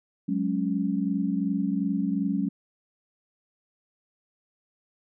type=chord; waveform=sine; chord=F# suspended second; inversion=none; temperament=equal; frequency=185 / 207.7 / 277.2 Hz; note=F#3 / G#3 / C#4; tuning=0 / 0 / 0 cents; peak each=-28 dBFS; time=0.28-2.49 s; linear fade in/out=10 ms; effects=none